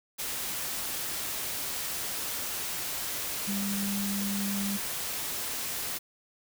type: tone in noise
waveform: sine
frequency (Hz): 200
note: G3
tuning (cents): +35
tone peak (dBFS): -30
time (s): 3.47-4.78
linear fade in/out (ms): 20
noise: white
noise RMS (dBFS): -34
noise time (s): 0.18-5.99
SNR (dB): +1
effects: none